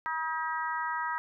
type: harmonic tone with a mistuned harmonic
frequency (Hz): 320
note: D#4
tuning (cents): +49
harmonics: 3 / 4 / 5 / 6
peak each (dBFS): -33 / -35 / -37 / -39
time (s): 0.06-1.18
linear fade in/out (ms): 0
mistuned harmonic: 4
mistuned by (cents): -16
effects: none